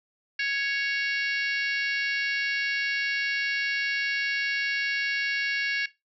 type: harmonic tone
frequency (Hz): 555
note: C#5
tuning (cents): +2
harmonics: 3 / 4 / 5 / 6 / 7 / 8 / 9 / 10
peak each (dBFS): -28 / -30 / -32 / -44 / -41 / -37 / -44 / -42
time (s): 0.39-5.86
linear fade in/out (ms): 5
effects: noise-tail reverb RT60 0.2 s tail -17 dB re dry